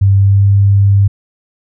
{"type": "tone with pitch glide", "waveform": "sine", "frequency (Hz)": [98.3, 99.61], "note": ["G2", "G2"], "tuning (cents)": [5, 28], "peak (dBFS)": -5, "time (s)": [0.01, 1.08], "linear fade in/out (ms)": 10, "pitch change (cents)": 23, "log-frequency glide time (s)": [0.17, 0.44], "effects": []}